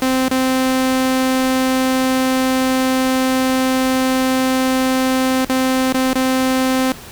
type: tone with dropouts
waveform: sawtooth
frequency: 260 Hz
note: C4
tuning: 11 cents flat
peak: -10 dBFS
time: 0.02-6.92 s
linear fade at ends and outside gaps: 2 ms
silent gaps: 0.284-0.312 / 5.449-5.495 / 5.926-5.944 / 6.133-6.155 s
effects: pink hiss -36 dBFS RMS until 7.11 s